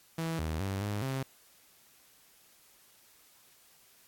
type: tone with pitch steps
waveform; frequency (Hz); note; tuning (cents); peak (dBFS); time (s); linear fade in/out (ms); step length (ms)
sawtooth; 163.6 / 79.1 / 97.3 / 103.2 / 133.5; E3 / D#2 / G2 / G#2 / C3; -13 / +29 / -12 / -10 / +35; -28; 0.18-1.23; 5; 210
effects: white hiss -62 dBFS RMS until 4.07 s + AAC 64 kbps